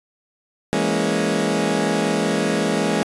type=chord; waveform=20% pulse; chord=A# half-diminished seventh; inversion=second; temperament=equal with one note detuned; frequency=166.54 / 207.7 / 233.1 / 277.2 Hz; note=E3 / G#3 / A#3 / C#4; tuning=+18 / 0 / 0 / 0 cents; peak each=-20 / -17 / -20 / -20 dBFS; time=0.73-3.03 s; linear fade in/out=0 ms; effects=resampled to 24000 Hz